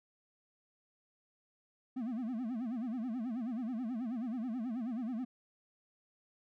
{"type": "tone with vibrato", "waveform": "triangle", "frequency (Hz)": 237.6, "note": "A#3", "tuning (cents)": 33, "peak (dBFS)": -33, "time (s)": [1.96, 5.25], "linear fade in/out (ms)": 10, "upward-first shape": "sine", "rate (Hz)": 9.3, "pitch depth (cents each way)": 180, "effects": []}